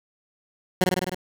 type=tone with echo; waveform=15% pulse; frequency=183.3 Hz; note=F#3; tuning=16 cents flat; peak=-10 dBFS; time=0.81-0.84 s; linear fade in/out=2 ms; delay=51 ms; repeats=6; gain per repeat=-2 dB; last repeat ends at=1.146 s; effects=none